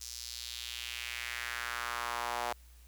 sawtooth tone with high-pass filter sweep, 120 Hz, B2, 49 cents flat, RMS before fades -39 dBFS, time 0.01-2.53 s, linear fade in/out 5 ms, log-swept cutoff 5700 to 740 Hz, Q 2.2, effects added 60 Hz sine -54 dBFS peak until 2.87 s + white hiss -64 dBFS RMS until 2.87 s

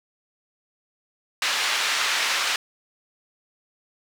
pink band-pass noise, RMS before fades -24 dBFS, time 1.42-2.56 s, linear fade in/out 2 ms, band 1400 to 5200 Hz, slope 12 dB/octave, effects none

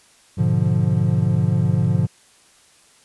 triangle chord, G# diminished seventh, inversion none, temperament equal, 103.83 / 123.47 / 146.83 / 174.61 Hz, G#2 / B2 / D3 / F3, 0 / 0 / 0 / 0 cents, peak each -19 dBFS, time 0.37-2.07 s, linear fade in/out 20 ms, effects white hiss -53 dBFS RMS until 3.04 s + resampled to 24000 Hz

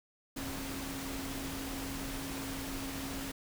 sine tone in noise, 271.2 Hz, C#4, 38 cents flat, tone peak -41 dBFS, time 0.36-3.32 s, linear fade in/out 10 ms, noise pink, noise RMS -41 dBFS, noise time 0.36-3.32 s, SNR -3 dB, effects none

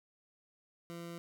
20% pulse tone, 170 Hz, F3, 46 cents flat, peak -38 dBFS, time 0.9-1.18 s, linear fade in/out 0 ms, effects none

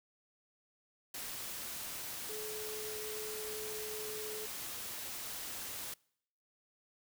sine tone in noise, 429 Hz, A4, 44 cents flat, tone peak -43 dBFS, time 2.29-4.46 s, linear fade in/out 5 ms, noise white, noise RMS -43 dBFS, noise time 1.14-5.94 s, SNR -3 dB, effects noise-tail reverb RT60 0.7 s tail -26 dB re dry

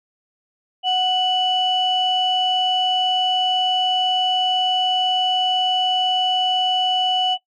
sine tone pair together, 740 / 2962 Hz, F#5 / F#7, 0 / +1 cents, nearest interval 2 octaves, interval 2401 cents, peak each -18 dBFS, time 0.83-7.38 s, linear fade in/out 50 ms, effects noise-tail reverb RT60 0.1 s tail -19 dB re dry + tanh soft clip ceiling -10 dBFS

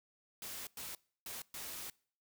white noise bursts at uneven times, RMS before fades -45 dBFS, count 4, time 0.42-0.67 / 0.77-0.95 / 1.26-1.42 / 1.54-1.9 s, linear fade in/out 2 ms, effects noise-tail reverb RT60 0.5 s tail -24 dB re dry

